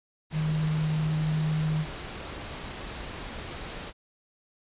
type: tone in noise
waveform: sine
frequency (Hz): 155.56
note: D#3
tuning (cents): 0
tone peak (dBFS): -24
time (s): 0.32-1.86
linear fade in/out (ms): 50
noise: pink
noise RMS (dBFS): -38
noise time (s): 0.3-3.93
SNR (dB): +11
effects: resampled to 8000 Hz